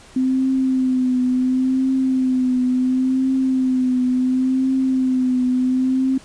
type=tone with vibrato; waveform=sine; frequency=257.8 Hz; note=C4; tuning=26 cents flat; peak=-15 dBFS; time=0.16-6.18 s; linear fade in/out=5 ms; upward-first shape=triangle; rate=0.71 Hz; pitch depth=44 cents each way; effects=pink hiss -45 dBFS RMS until 6.24 s + resampled to 22050 Hz